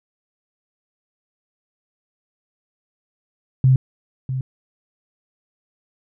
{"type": "tone with echo", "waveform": "sine", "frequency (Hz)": 130.7, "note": "C3", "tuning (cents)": -1, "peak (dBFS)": -10, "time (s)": [3.64, 3.76], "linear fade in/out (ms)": 2, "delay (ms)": 650, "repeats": 1, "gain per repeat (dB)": -11, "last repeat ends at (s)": 4.41, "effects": []}